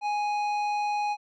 triangle tone with tanh clipping, 830.6 Hz, G#5, in tune, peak -27 dBFS, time 0.01-1.17 s, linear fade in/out 50 ms, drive 15 dB, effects none

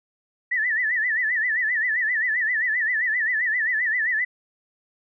sine tone with vibrato, 1859 Hz, A#6, 5 cents flat, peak -20 dBFS, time 0.51-4.25 s, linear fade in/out 10 ms, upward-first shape sine, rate 7.6 Hz, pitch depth 140 cents each way, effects none

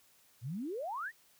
sine exponential sweep, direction up, 108.2 to 1975.5 Hz, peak -36 dBFS, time 0.41-1.12 s, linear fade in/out 50 ms, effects white hiss -66 dBFS RMS until 1.39 s + high-pass 60 Hz 12 dB/octave

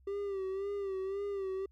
triangle tone with vibrato, 392 Hz, G4, in tune, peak -32 dBFS, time 0.07-1.66 s, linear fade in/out 5 ms, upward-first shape sine, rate 1.9 Hz, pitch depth 60 cents each way, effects added 65 Hz sine -60 dBFS peak until 1.71 s

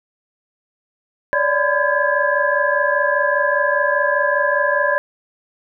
sine tone cluster, 567 / 592 / 1012 / 1620 / 1694 Hz, C#5 / D5 / B5 / G#6 / G#6, +39 / +14 / +42 / -43 / +34 cents, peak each -21 dBFS, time 1.33-4.98 s, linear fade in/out 0 ms, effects none

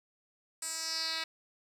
10% pulse tone with band-pass filter sweep, 323.3 Hz, E4, 34 cents flat, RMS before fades -36 dBFS, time 0.62-1.24 s, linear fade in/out 5 ms, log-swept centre 8300 to 3400 Hz, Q 3.4, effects 10-bit

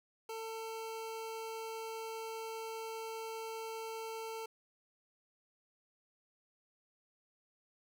25% pulse tone, 447.5 Hz, A4, 29 cents sharp, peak -37 dBFS, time 0.29-4.46 s, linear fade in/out 5 ms, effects none

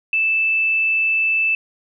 sine tone, 2637 Hz, E7, in tune, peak -15 dBFS, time 0.13-1.55 s, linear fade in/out 2 ms, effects none

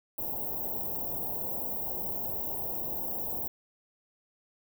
white band-stop noise, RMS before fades -34 dBFS, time 0.18-3.48 s, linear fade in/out 5 ms, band 900 to 14000 Hz, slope 48 dB/octave, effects none

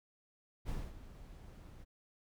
brown noise with ADSR envelope, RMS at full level -38 dBFS, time 0.65-1.85 s, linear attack 40 ms, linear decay 230 ms, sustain -14 dB, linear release 23 ms, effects none

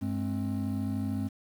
triangle tone cluster, 98.8 / 212.2 / 265.5 Hz, G2 / G#3 / C4, +14 / +38 / +25 cents, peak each -31 dBFS, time 0.01-1.29 s, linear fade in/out 20 ms, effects tanh soft clip ceiling -19 dBFS + 9-bit

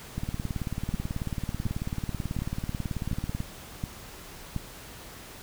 two click trains, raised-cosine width 5 ms, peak -17 / -18 dBFS, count 6 / 60, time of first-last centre 0.94-4.563 / 0.18-3.404 s, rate 1.38 / 18.3 Hz, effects pink hiss -45 dBFS RMS until 5.42 s

